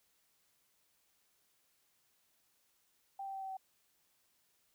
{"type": "tone with pitch steps", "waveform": "sine", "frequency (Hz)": [784, 779, 774.1, 769.2, 764.3], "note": ["G5", "G5", "G5", "G5", "G5"], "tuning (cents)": [0, -11, -22, -33, -44], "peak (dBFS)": -40, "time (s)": [3.19, 3.57], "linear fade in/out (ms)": 5, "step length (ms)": 76, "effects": ["white hiss -75 dBFS RMS until 4.74 s"]}